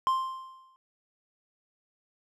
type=tone with exponential decay; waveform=triangle; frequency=1050 Hz; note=C6; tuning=6 cents sharp; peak=-19 dBFS; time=0.07-0.76 s; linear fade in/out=0 ms; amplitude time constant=150 ms; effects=none